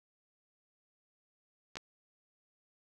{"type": "clicks", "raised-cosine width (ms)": 0.2, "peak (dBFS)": [-26, -23], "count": 2, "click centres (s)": [1.756, 1.77], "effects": []}